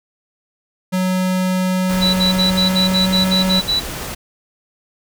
square tone with pitch glide, 185 to 187.47 Hz, F#3 to F#3, 0 to +23 cents, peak -16 dBFS, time 0.92-3.61 s, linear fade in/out 20 ms, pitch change +23 cents, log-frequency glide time 1.7-3.29 s
pink noise, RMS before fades -27 dBFS, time 1.89-4.15 s, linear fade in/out 10 ms
sine tone bursts, 3951 Hz, B7, in tune, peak -14 dBFS, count 10, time 2.01-3.805 s, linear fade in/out 20 ms, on 130 ms, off 55 ms
effects none

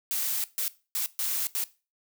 blue noise bursts at uneven times, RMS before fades -29 dBFS, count 5, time 0.11-0.44 / 0.58-0.68 / 0.95-1.06 / 1.19-1.47 / 1.55-1.64 s, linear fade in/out 0 ms, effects noise-tail reverb RT60 0.3 s tail -18 dB re dry

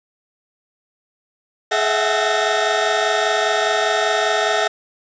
30% pulse tone cluster, 423.7 / 647 / 672 / 751 / 1829 Hz, G#4 / E5 / E5 / F#5 / A#6, +35 / -32 / +33 / +26 / -33 cents, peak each -20 dBFS, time 1.71-4.68 s, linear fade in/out 10 ms, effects resampled to 16000 Hz + 7-bit

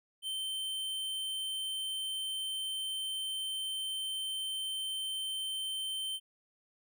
square tone, 3104 Hz, G7, 18 cents flat, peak -35 dBFS, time 0.22-6.2 s, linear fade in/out 50 ms, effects none

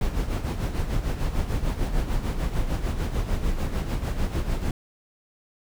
brown noise with tremolo, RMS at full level -23 dBFS, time 0.01-4.71 s, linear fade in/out 2 ms, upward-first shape sine, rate 6.7 Hz, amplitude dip 60%, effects none

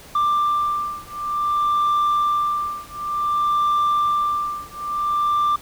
sine beating tone pair, 1183 / 1183.55 Hz, D6 / D6, +12 / +13 cents, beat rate 0.55 Hz, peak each -19 dBFS, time 0.15-5.56 s, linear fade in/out 5 ms, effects tanh soft clip ceiling -15 dBFS + pink hiss -43 dBFS RMS until 5.61 s

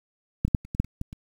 clicks, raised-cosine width 5 ms, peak -9 / -20 / -6 / -30 / -19 / -8 / -30 / -17 / -27 dBFS, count 9, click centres 0.45 / 0.48 / 0.548 / 0.65 / 0.749 / 0.8 / 0.846 / 1.014 / 1.129 s, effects 8-bit

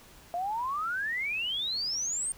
sine exponential sweep, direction up, 680 to 8870 Hz, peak -29 dBFS, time 0.34-2.32 s, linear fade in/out 0 ms, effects pink hiss -54 dBFS RMS until 2.37 s

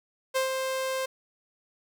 sawtooth tone with ADSR envelope, 525 Hz, C5, 6 cents sharp, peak -19 dBFS, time 0.34-1.06 s, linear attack 24 ms, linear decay 120 ms, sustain -5 dB, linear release 8 ms, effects none

